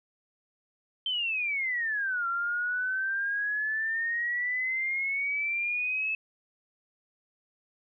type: exponential two-way sweep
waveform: sine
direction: down then up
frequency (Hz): 3135 to 1366 to 2613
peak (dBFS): -27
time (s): 1.06-6.15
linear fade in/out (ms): 2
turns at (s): 2.27
effects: none